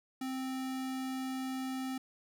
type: tone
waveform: square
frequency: 261.6 Hz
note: C4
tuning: in tune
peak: -36 dBFS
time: 0.21-1.98 s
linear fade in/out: 5 ms
effects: none